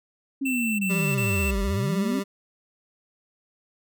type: linear two-way sweep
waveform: sine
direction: down then up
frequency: 277.2 to 43.27 to 277.2 Hz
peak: -24 dBFS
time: 0.41-2.2 s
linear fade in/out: 10 ms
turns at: 1.62 s
type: tone bursts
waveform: square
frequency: 2678 Hz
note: E7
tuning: 27 cents sharp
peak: -27 dBFS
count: 3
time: 0.45-1.512 s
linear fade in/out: 10 ms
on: 340 ms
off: 21 ms
type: tone with vibrato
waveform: 25% pulse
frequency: 196.6 Hz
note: G3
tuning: 5 cents sharp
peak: -23 dBFS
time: 0.89-2.24 s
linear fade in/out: 20 ms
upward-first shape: sine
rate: 16 Hz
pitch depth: 29 cents each way
effects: none